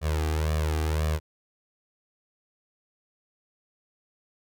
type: tone with flanger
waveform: sawtooth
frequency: 77.78 Hz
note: D#2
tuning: in tune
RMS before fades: -26 dBFS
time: 0.01-1.2 s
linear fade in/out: 50 ms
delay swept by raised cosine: 1.7 to 2.56 ms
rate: 1.9 Hz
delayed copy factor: +0.9
effects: none

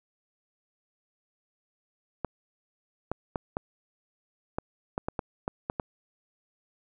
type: clicks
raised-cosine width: 1 ms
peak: -15 dBFS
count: 11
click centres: 2.247 / 3.116 / 3.358 / 3.569 / 4.585 / 4.979 / 5.085 / 5.192 / 5.479 / 5.699 / 5.798 s
effects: none

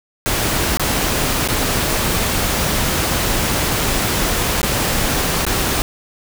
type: noise with dropouts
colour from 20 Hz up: pink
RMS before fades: -18 dBFS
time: 0.26-5.82 s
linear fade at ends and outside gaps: 0 ms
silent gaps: 0.771-0.796 / 1.476-1.486 / 4.616-4.63 / 5.451-5.466 s
effects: none

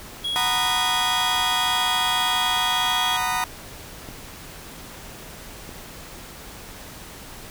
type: tone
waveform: triangle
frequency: 3322 Hz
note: G#7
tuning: in tune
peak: -22 dBFS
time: 0.24-3.17 s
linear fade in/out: 10 ms
type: chord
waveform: 30% pulse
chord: B major seventh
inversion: second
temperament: just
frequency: 740.8 / 926 / 987.8 / 1234.7 Hz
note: F#5 / A#5 / B5 / D#6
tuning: +2 / -12 / 0 / -14 cents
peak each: -25 dBFS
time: 0.36-3.44 s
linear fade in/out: 0 ms
type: clicks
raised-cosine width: 2 ms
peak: -24 dBFS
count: 2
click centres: 4.088 / 5.692 s
effects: pink hiss -40 dBFS RMS until 7.5 s

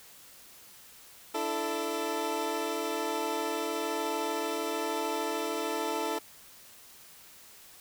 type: chord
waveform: 20% pulse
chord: D suspended second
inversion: none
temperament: equal with one note detuned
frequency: 293.7 / 333.3 / 440 Hz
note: D4 / E4 / A4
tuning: 0 / +19 / 0 cents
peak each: -33 / -30 / -28 dBFS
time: 1.34-6.19 s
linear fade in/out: 10 ms
effects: white hiss -53 dBFS RMS until 7.8 s

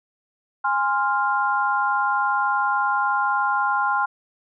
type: chord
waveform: sine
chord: F minor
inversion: first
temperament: equal with one note detuned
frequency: 823 / 1046.5 / 1396.9 Hz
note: Ab5 / C6 / F6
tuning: -16 / 0 / 0 cents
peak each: -23 dBFS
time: 0.64-4.06 s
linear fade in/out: 10 ms
effects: none

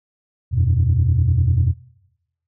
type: chord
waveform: sine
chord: E suspended second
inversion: none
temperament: equal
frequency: 82.41 / 92.5 / 123.47 Hz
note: E2 / F#2 / B2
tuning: 0 / 0 / 0 cents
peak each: -17 dBFS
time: 0.51-1.74 s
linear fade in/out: 50 ms
effects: noise-tail reverb RT60 0.9 s tail -22 dB re dry + tanh soft clip ceiling -8 dBFS

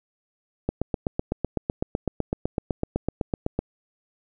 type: click train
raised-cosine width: 2 ms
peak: -10 dBFS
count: 24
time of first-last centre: 0.69-3.59 s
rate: 7.93 Hz
effects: none

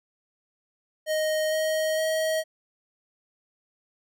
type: tone with pitch steps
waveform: square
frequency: 622.3 / 628.4 / 634.6 Hz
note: D#5 / D#5 / D#5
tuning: 0 / +17 / +34 cents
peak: -24 dBFS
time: 1.06-2.44 s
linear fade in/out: 50 ms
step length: 460 ms
effects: none

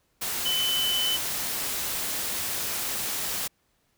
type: tone in noise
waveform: sine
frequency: 3026 Hz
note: F#7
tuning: 38 cents sharp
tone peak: -24 dBFS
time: 0.45-1.17 s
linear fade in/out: 10 ms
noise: white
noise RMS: -30 dBFS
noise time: 0.21-3.48 s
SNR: +3 dB
effects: pink hiss -70 dBFS RMS until 3.97 s

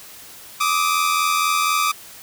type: tone pair together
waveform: sawtooth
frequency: 1176 / 1260.1 Hz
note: D6 / D#6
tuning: +2 / +22 cents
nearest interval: minor second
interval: 120 cents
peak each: -15 / -18 dBFS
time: 0.6-1.92 s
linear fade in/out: 10 ms
effects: white hiss -41 dBFS RMS until 2.22 s

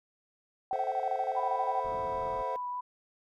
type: tone bursts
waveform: sine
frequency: 764 Hz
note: G5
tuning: 45 cents flat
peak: -28 dBFS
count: 14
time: 0.71-1.8 s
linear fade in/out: 2 ms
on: 50 ms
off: 30 ms
type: chord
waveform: triangle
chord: F# half-diminished seventh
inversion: first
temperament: equal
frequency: 440 / 523.3 / 659.3 / 740 Hz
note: A4 / C5 / E5 / F#5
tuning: 0 / 0 / 0 / 0 cents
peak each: -40 / -35 / -38 / -38 dBFS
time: 0.73-2.56 s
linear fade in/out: 0 ms
type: tone with vibrato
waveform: sine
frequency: 987.8 Hz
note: B5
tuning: in tune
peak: -33 dBFS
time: 1.36-2.81 s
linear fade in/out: 10 ms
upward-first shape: triangle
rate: 5.1 Hz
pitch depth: 9 cents each way
type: low-pass noise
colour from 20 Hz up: pink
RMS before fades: -47 dBFS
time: 1.84-2.43 s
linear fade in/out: 10 ms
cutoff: 1300 Hz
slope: 96 dB/octave
effects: none

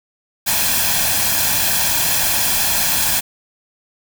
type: noise with comb filter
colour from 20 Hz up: white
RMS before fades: -17 dBFS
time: 0.46-3.21 s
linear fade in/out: 20 ms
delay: 1.2 ms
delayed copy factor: +0.6
effects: none

